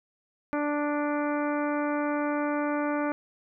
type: harmonic tone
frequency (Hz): 293.7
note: D4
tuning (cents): 0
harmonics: 1 / 2 / 3 / 4 / 5 / 6 / 7 / 8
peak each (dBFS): -28 / -31 / -35 / -36 / -37 / -45 / -44 / -45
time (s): 0.53-3.12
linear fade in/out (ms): 0
effects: none

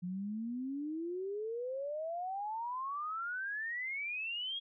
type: exponential sweep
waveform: sine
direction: up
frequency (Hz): 174.61 to 3322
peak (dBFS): -36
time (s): 0.02-4.6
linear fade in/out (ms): 20
effects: none

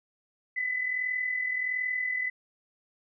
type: tone pair together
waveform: sine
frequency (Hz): 1968.6 / 2010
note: B6 / B6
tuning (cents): -6 / +30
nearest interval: unison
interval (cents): 36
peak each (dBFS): -36 / -28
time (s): 0.56-2.3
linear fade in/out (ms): 10
effects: none

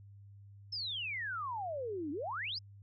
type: exponential two-way sweep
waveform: sine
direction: down then up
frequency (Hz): 5350 to 277.2 to 5350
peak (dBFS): -36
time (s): 0.72-2.59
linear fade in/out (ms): 10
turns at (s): 2.11
effects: added 100 Hz sine -52 dBFS peak until 2.82 s

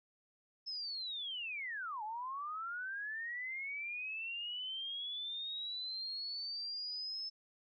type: linear two-way sweep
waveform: sine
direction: down then up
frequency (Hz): 5260 to 830.6 to 5260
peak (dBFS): -39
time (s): 0.66-7.3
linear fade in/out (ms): 20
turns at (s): 2.03
effects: none

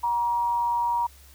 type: tone with amplitude modulation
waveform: sine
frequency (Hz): 950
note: A#5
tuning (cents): +33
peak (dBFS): -20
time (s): 0.03-1.07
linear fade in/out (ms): 10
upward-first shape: sine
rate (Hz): 198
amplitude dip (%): 35
effects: added 68 Hz sine -50 dBFS peak until 1.34 s + white hiss -54 dBFS RMS until 1.34 s

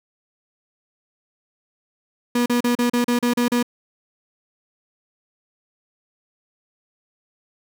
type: tone bursts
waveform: 35% pulse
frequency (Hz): 241.8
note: B3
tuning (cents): -36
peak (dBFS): -15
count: 9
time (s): 2.35-3.628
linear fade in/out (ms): 5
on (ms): 110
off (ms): 36
effects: none

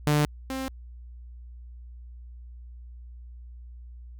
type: tone pair in turn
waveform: sawtooth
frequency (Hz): 148.7 / 264.5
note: D3 / C4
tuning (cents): +22 / +19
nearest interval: minor seventh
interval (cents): 997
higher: second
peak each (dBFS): -16 / -26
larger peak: first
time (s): 0.07-0.25 / 0.5-0.68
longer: neither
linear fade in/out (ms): 0
effects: added 60 Hz sine -41 dBFS peak until 4.19 s

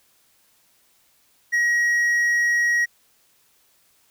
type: tone with hard clipping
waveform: sine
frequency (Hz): 1900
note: A#6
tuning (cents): +33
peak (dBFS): -18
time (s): 1.52-2.86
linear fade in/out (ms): 20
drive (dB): 3
effects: white hiss -61 dBFS RMS until 4.1 s

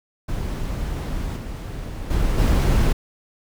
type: noise with level steps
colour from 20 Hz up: brown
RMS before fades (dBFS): -26 / -30 / -21 / -17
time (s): 0.28-2.93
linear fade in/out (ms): 10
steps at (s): 1.36 / 2.1 / 2.38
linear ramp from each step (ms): 10
effects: none

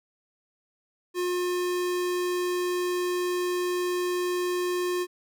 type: tone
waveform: square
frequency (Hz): 357.8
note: F4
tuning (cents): +42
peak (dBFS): -26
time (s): 1.14-5.07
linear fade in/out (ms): 50
effects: none

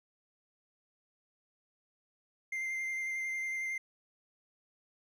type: tone with vibrato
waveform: triangle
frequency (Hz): 2093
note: C7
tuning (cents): 0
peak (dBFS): -32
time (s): 2.52-3.78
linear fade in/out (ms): 5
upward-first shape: square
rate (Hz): 11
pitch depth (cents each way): 11
effects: none

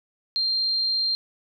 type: tone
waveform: sine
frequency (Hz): 4181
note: C8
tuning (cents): -2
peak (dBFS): -21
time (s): 0.36-1.15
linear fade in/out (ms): 0
effects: none

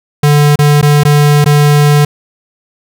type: tone with dropouts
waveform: square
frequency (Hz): 146.83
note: D3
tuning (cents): 0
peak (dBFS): -5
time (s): 0.23-2.05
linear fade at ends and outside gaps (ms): 5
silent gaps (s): 0.558-0.589 / 0.814-0.826 / 1.035-1.05 / 1.444-1.459
effects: none

